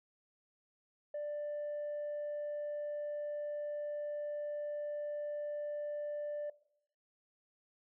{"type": "tone", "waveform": "sine", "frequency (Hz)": 590, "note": "D5", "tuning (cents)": 8, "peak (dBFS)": -35, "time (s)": [1.14, 6.5], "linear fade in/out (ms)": 5, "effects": ["noise-tail reverb RT60 0.7 s tail -20 dB re dry", "tanh soft clip ceiling -35 dBFS"]}